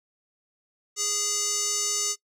square tone with band-pass filter, 412.7 Hz, G#4, 11 cents flat, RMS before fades -27 dBFS, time 0.96-2.16 s, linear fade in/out 50 ms, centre 6500 Hz, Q 4.7, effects noise-tail reverb RT60 0.1 s tail -20 dB re dry

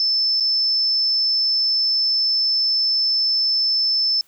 sine tone with dropouts, 5274 Hz, E8, in tune, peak -16 dBFS, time 0-4.21 s, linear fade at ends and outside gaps 1 ms, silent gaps 0.4-0.406 s, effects white hiss -57 dBFS RMS until 4.27 s

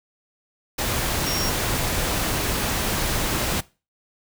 sine tone in noise, 5580 Hz, F8, 2 cents flat, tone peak -27 dBFS, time 1.26-1.5 s, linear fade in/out 10 ms, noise pink, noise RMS -24 dBFS, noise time 0.78-3.61 s, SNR -6 dB, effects noise-tail reverb RT60 0.3 s tail -20 dB re dry

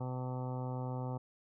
harmonic tone, 127.2 Hz, C3, 48 cents flat, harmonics 1 / 2 / 3 / 4 / 5 / 6 / 7 / 8 / 9 / 10, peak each -37 / -44 / -50 / -46 / -52 / -49 / -48 / -59 / -54 / -61 dBFS, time 0-1.18 s, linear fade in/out 10 ms, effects none

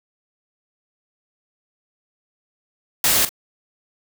white noise with echo, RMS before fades -17 dBFS, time 3.04-3.25 s, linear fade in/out 2 ms, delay 42 ms, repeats 1, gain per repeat -13 dB, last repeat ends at 3.292 s, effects none

